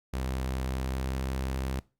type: tone with pitch glide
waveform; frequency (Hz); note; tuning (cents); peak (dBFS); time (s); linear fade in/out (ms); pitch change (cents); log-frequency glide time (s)
sawtooth; 65 to 65.83; C2 to C2; -11 to +11; -26; 0.13-1.8; 10; +22; 0.71-1.14
effects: noise-tail reverb RT60 0.3 s tail -21 dB re dry + Opus 48 kbps